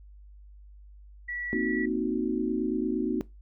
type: tone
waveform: sine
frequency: 1945 Hz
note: B6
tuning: 27 cents flat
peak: -32 dBFS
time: 1.28-1.86 s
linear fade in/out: 10 ms
type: chord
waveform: sine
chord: C half-diminished seventh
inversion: third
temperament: equal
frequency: 233.1 / 261.6 / 311.1 / 370 Hz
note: Bb3 / C4 / Eb4 / Gb4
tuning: 0 / 0 / 0 / 0 cents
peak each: -31 dBFS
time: 1.53-3.21 s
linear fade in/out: 0 ms
effects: noise-tail reverb RT60 0.2 s tail -20 dB re dry + added 50 Hz sine -47 dBFS peak until 3.41 s